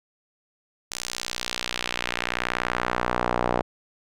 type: tone with band-pass filter sweep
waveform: sawtooth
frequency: 60.6 Hz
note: B1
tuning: 32 cents flat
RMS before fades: -28 dBFS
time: 0.91-3.62 s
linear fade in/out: 5 ms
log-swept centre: 6600 to 720 Hz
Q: 1.2
effects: none